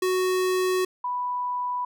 square / sine tone pair in turn, 370 / 987.8 Hz, F#4 / B5, 0 / 0 cents, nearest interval octave + perfect fourth, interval 1700 cents, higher second, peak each -22 / -25 dBFS, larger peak first, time 0.02-0.85 / 1.04-1.85 s, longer first, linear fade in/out 5 ms, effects none

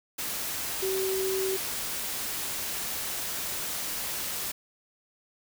sine tone in noise, 381.6 Hz, G4, 47 cents flat, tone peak -27 dBFS, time 0.82-1.57 s, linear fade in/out 10 ms, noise white, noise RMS -33 dBFS, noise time 0.18-4.52 s, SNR +3 dB, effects none

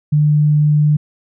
sine tone, 149.6 Hz, D3, 32 cents sharp, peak -9 dBFS, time 0.12-0.97 s, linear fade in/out 10 ms, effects none

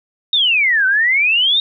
sine exponential two-way sweep, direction down then up, 3760 to 1500 to 3760 Hz, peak -11 dBFS, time 0.33-1.6 s, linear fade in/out 2 ms, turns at 0.86 s, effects none

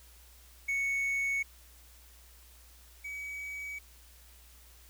triangle tone pair in turn, 2217 / 2271 Hz, C#7 / C#7, 0 / +41 cents, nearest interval unison, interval 41 cents, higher second, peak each -27 / -36 dBFS, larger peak first, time 0.68-1.43 / 3.04-3.79 s, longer neither, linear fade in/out 10 ms, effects added 60 Hz sine -56 dBFS peak until 4.89 s + white hiss -59 dBFS RMS until 4.89 s

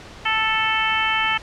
harmonic tone, 440 Hz, A4, in tune, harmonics 2 / 3 / 4 / 5 / 6 / 7, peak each -25 / -25 / -25 / -25 / -25 / -25 dBFS, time 0.25-1.38 s, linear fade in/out 10 ms, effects pink hiss -40 dBFS RMS until 1.42 s + low-pass 5000 Hz 12 dB/octave

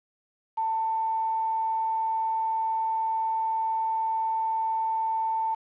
sine tone with quantisation, 891 Hz, A5, 22 cents sharp, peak -24 dBFS, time 0.57-5.55 s, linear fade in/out 10 ms, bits 7, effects low-pass 2000 Hz 12 dB/octave

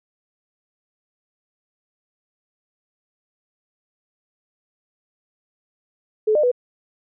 sine tone with pitch steps, 430.5 / 603 / 493.3 Hz, A4 / D5 / B4, -38 / +46 / -2 cents, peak -14 dBFS, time 6.27-6.516 s, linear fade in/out 10 ms, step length 82 ms, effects none

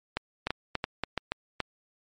two click trains, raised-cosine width 0.3 ms, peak -12 / -12 dBFS, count 4 / 5, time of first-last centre 0.17-1.177 / 0.47-1.603 s, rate 2.98 / 3.53 Hz, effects MP3 48 kbps

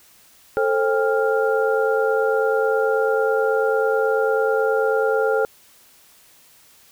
sine tone cluster, 441.8 / 531 / 801 / 1396 Hz, A4 / C5 / G5 / F6, +7 / +25 / +37 / -1 cents, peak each -19 / -22 / -26 / -25 dBFS, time 0.57-5.45 s, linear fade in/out 0 ms, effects white hiss -52 dBFS RMS until 6.91 s

